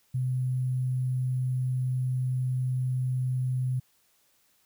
sine tone with sample-and-hold, 127.8 Hz, C3, 40 cents flat, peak -25 dBFS, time 0.14-3.8 s, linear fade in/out 10 ms, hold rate 11025 Hz, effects white hiss -67 dBFS RMS until 4.65 s

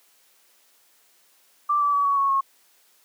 sine tone with pitch steps, 1174.7 / 1157.2 / 1139.9 / 1122.9 / 1106.2 / 1089.7 Hz, D6 / D6 / C#6 / C#6 / C#6 / C#6, 0 / -26 / +48 / +22 / -4 / -30 cents, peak -18 dBFS, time 1.69-2.41 s, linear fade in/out 10 ms, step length 120 ms, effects white hiss -60 dBFS RMS until 3.04 s + high-pass 300 Hz 12 dB/octave

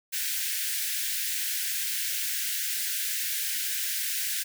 white high-pass noise, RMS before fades -30 dBFS, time 0.12-4.44 s, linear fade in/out 20 ms, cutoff 1500 Hz, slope 96 dB/octave, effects none

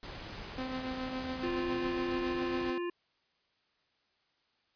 pink noise, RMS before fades -44 dBFS, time 0.03-2.7 s, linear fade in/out 0 ms
sawtooth tone with tremolo, 258.6 Hz, C4, 20 cents flat, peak -30 dBFS, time 0.58-2.78 s, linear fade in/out 2 ms, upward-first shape triangle, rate 7.2 Hz, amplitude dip 50%
harmonic tone, 349.2 Hz, F4, in tune, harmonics 1 / 3 / 5 / 7 / 8, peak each -33 / -43 / -47 / -50 / -51 dBFS, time 1.43-2.9 s, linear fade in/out 5 ms
effects white hiss -74 dBFS RMS until 4.75 s + resampled to 11025 Hz

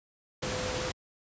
sine tone in noise, 507 Hz, B4, 45 cents sharp, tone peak -36 dBFS, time 0.42-0.9 s, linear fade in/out 10 ms, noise pink, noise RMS -33 dBFS, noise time 0.42-0.92 s, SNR -6 dB, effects high-pass 60 Hz 12 dB/octave + resampled to 16000 Hz

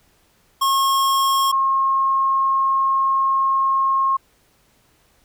square / sine tone pair in turn, 1084 / 1077.1 Hz, C#6 / C6, -39 / +50 cents, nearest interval unison, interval 11 cents, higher first, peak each -16 / -15 dBFS, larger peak second, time 0.61-1.52 / 1.52-4.17 s, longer second, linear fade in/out 10 ms, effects pink hiss -59 dBFS RMS until 5.24 s

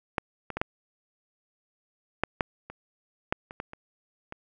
clicks, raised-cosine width 0.5 ms, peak -10 / -20 / -16 / -10 / -8 / -9 / -25 / -9 / -25 / -18 / -26 / -23 dBFS, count 12, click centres 0.182 / 0.503 / 0.57 / 0.615 / 2.236 / 2.408 / 2.7 / 3.325 / 3.509 / 3.601 / 3.734 / 4.324 s, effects none

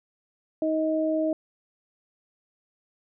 sine tone pair together, 315 / 630 Hz, D#4 / D#5, +21 / +21 cents, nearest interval octave, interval 1200 cents, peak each -25 dBFS, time 0.62-1.33 s, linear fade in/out 2 ms, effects none

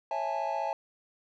triangle chord, A major seventh, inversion first, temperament just, 550 / 660 / 825 / 880 Hz, C#5 / E5 / G#5 / A5, -14 / +2 / -12 / 0 cents, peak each -36 / -33 / -32 / -32 dBFS, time 0.11-0.73 s, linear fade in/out 2 ms, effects resampled to 16000 Hz

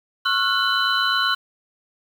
sine tone cluster, 1092 / 1362 / 1470 / 3012 / 4015 Hz, C#6 / F6 / F#6 / F#7 / B7, -26 / -44 / -12 / +30 / +28 cents, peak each -25 / -25 / -22 / -24 / -26 dBFS, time 0.25-1.35 s, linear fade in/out 10 ms, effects 7-bit

